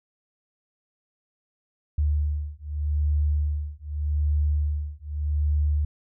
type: beating tone pair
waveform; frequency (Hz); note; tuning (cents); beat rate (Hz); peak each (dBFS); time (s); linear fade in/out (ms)
sine; 73.9 / 74.73; D2 / D2; +11 / +31; 0.83; -25; 1.98-5.85; 5
effects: none